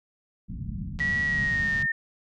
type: low-pass noise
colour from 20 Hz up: white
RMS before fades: -34 dBFS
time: 0.48-1.87 s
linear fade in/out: 20 ms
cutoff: 220 Hz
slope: 48 dB/octave
type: click train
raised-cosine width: 0.2 ms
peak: -24 dBFS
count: 121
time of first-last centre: 0.99-1.823 s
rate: 144 Hz
type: tone with pitch glide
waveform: sine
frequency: 1930 to 1821.7 Hz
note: B6 to A#6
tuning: -40 to -40 cents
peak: -23 dBFS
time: 1-1.92 s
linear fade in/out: 5 ms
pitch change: -100 cents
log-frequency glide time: 1.24-1.72 s
effects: none